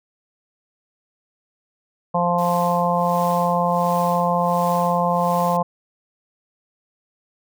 harmonic tone, 174.61 Hz, F3, in tune, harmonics 1 / 3 / 4 / 5 / 6, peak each -23 / -23 / -23 / -23 / -23 dBFS, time 2.14-5.63 s, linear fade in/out 10 ms
white noise with tremolo, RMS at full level -38 dBFS, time 2.38-5.57 s, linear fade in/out 5 ms, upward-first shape sine, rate 1.4 Hz, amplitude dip 85%
effects none

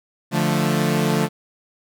sawtooth chord, D minor, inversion none, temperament equal, 146.83 / 174.61 / 220 Hz, D3 / F3 / A3, 0 / 0 / 0 cents, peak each -18 / -18 / -18 dBFS, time 0.31-1.29 s, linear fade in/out 50 ms, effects none

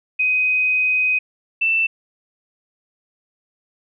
sine tone pair in turn, 2510 / 2665 Hz, D#7 / E7, +15 / +18 cents, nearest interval minor second, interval 103 cents, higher second, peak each -15 dBFS, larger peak neither, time 0.19-1.19 / 1.61-1.87 s, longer first, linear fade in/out 10 ms, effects none

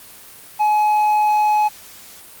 sine tone with hard clipping, 846 Hz, G#5, 32 cents sharp, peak -14 dBFS, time 0.59-1.69 s, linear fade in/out 20 ms, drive 3 dB, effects white hiss -41 dBFS RMS until 2.4 s + Opus 32 kbps

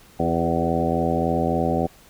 harmonic tone with a mistuned harmonic, 83.5 Hz, E2, 23 cents sharp, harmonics 1 / 2 / 3 / 4 / 5 / 6 / 7 / 8 / 9, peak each -30 / -26 / -26 / -29 / -29 / -28 / -28 / -32 / -26 dBFS, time 0.19-1.87 s, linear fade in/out 10 ms, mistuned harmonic 5, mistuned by -23 cents, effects pink hiss -51 dBFS RMS until 2.09 s

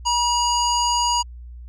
square tone with low-pass filter, 960 Hz, B5, 49 cents flat, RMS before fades -20 dBFS, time 0.05-1.23 s, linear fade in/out 20 ms, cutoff 6100 Hz, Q 7.4, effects added 60 Hz sine -35 dBFS peak until 1.68 s

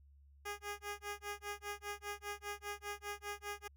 10% pulse tone with tremolo, 410.4 Hz, G#4, 21 cents flat, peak -31 dBFS, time 0.45-3.68 s, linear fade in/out 10 ms, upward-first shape sine, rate 5 Hz, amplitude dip 100%, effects added 70 Hz sine -60 dBFS peak until 3.76 s

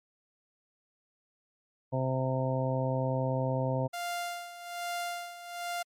harmonic tone, 130.81 Hz, C3, in tune, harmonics 1 / 2 / 3 / 4 / 5 / 6 / 7, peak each -30 / -36 / -42 / -33 / -36 / -46 / -38 dBFS, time 1.92-3.88 s, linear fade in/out 20 ms
sawtooth tone with tremolo, 698 Hz, F5, 1 cent flat, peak -28 dBFS, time 3.93-5.83 s, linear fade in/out 10 ms, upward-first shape sine, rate 1.2 Hz, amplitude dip 75%
effects MP3 64 kbps

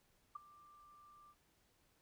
sine tone with ADSR envelope, 1182 Hz, D6, 11 cents sharp, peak -40 dBFS, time 0.35-1.35 s, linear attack 9 ms, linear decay 10 ms, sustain -20 dB, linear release 52 ms, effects pink hiss -75 dBFS RMS until 2.01 s

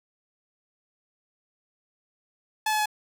sawtooth tone with pitch steps, 863 / 855.6 / 848.2 Hz, A5 / A5 / G#5, -34 / -49 / +36 cents, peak -19 dBFS, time 2.66-2.858 s, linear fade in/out 5 ms, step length 66 ms, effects none

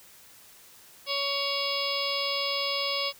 harmonic tone with a mistuned harmonic, 560 Hz, C#5, 18 cents sharp, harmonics 1 / 2 / 4 / 5 / 6 / 7 / 8 / 9, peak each -34 / -35 / -35 / -35 / -35 / -38 / -36 / -33 dBFS, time 1.06-3.13 s, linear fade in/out 50 ms, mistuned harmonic 8, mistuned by -22 cents, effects white hiss -53 dBFS RMS until 3.19 s

